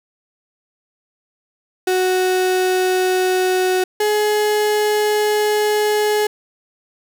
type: tone pair in turn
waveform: 35% pulse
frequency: 370 / 421.6 Hz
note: F#4 / G#4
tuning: 0 / +26 cents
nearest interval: major second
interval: 226 cents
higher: second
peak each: -13 dBFS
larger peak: neither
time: 1.87-3.84 / 4-6.27 s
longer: second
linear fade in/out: 5 ms
effects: none